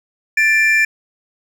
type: tone pair together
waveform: triangle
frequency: 1760 / 2369 Hz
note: A6 / D7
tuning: 0 / +14 cents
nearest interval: perfect fourth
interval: 514 cents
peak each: -12 / -12 dBFS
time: 0.37-0.85 s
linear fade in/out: 5 ms
effects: none